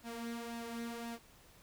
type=tone with flanger; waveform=sawtooth; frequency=233.1 Hz; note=A#3; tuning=in tune; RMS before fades=-43 dBFS; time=0.03-1.19 s; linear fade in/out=50 ms; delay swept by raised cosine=1.1 to 3.8 ms; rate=1.9 Hz; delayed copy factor=+0.55; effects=pink hiss -62 dBFS RMS until 1.62 s